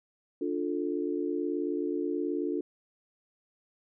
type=chord; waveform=sine; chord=D minor; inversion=none; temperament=just; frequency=293.7 / 352.4 / 440.5 Hz; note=D4 / F4 / A4; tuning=0 / +16 / +2 cents; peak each=-32 / -32 / -35 dBFS; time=0.41-2.61 s; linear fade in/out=5 ms; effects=none